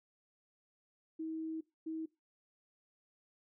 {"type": "tone bursts at uneven times", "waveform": "sine", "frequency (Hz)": 320, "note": "D#4", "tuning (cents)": 49, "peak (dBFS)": -37, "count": 2, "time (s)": [[1.19, 1.61], [1.86, 2.06]], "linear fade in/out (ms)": 10, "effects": ["noise-tail reverb RT60 0.2 s tail -19 dB re dry"]}